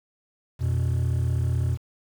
triangle tone pair together, 86.48 / 122.3 Hz, F2 / B2, -16 / -16 cents, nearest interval tritone, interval 600 cents, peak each -21 dBFS, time 0.59-1.78 s, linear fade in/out 50 ms, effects tanh soft clip ceiling -16 dBFS + 8-bit

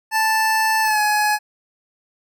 25% pulse tone with pitch glide, 880 to 842.7 Hz, A5 to G#5, 0 to +25 cents, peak -12 dBFS, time 0.11-1.39 s, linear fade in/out 50 ms, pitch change -75 cents, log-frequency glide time 0.82-1 s, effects none

